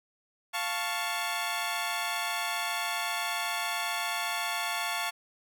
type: chord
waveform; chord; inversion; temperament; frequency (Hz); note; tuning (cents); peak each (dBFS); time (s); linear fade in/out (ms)
15% pulse; F augmented; none; equal; 698.5 / 880 / 1108.7; F5 / A5 / C#6; 0 / 0 / 0; -28; 0.53-5.11; 20
effects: none